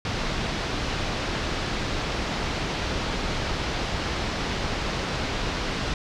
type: low-pass noise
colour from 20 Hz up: pink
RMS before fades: -28 dBFS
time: 0.05-5.94 s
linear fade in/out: 2 ms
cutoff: 5300 Hz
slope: 24 dB/octave
effects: none